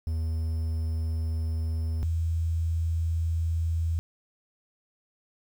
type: tone pair in turn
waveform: triangle / sine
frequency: 80.8 / 82.5 Hz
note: E2 / E2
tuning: -34 / +2 cents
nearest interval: unison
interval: 36 cents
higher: second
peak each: -24 dBFS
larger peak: neither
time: 0.07-2.03 / 2.03-3.99 s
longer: neither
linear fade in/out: 0 ms
effects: 9-bit